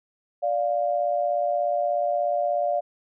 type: tone pair together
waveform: sine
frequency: 585 / 701.7 Hz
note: D5 / F5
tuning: -7 / +8 cents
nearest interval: minor third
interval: 315 cents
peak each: -24 / -24 dBFS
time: 0.42-2.81 s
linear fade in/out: 20 ms
effects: none